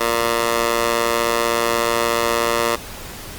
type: tone with high-pass filter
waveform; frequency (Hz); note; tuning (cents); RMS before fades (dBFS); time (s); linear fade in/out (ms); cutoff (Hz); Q
15% pulse; 116.54; A#2; 0; -19; 0-2.76; 10; 640; 1.4
effects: pink hiss -34 dBFS RMS until 3.38 s + Opus 32 kbps